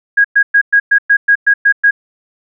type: tone bursts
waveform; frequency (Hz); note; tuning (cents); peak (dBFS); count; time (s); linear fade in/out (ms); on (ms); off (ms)
sine; 1642; G#6; -20; -5; 10; 0.17-1.91; 10; 75; 110
effects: none